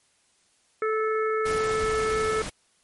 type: harmonic tone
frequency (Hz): 436.5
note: A4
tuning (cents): -14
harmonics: 1 / 3 / 4 / 5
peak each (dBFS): -24 / -28 / -36 / -37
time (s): 0.82-2.42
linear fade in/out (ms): 2
type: noise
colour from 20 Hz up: pink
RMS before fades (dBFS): -34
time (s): 1.45-2.5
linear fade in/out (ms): 10
effects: white hiss -65 dBFS RMS until 2.83 s + MP3 48 kbps